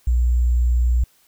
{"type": "tone with sample-and-hold", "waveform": "sine", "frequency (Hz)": 60.4, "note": "B1", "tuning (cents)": -38, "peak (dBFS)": -14, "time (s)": [0.07, 1.04], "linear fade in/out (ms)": 5, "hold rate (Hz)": 7350, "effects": ["white hiss -58 dBFS RMS until 1.27 s"]}